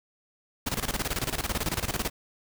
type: noise with tremolo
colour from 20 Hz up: pink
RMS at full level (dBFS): -28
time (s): 0.66-2.1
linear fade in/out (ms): 10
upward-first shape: square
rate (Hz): 18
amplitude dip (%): 80
effects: none